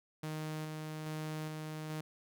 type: tone with tremolo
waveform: sawtooth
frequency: 155.3 Hz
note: D#3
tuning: 3 cents flat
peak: -34 dBFS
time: 0.23-2.01 s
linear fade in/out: 5 ms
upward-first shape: square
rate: 1.2 Hz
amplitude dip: 25%
effects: none